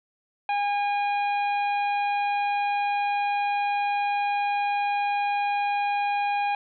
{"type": "harmonic tone with a mistuned harmonic", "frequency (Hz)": 815, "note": "G#5", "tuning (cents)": -33, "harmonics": [1, 2, 3, 4, 5], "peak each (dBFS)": [-23, -37, -32, -45, -47], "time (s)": [0.49, 6.55], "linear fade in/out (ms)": 2, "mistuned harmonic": 5, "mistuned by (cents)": -38, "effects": []}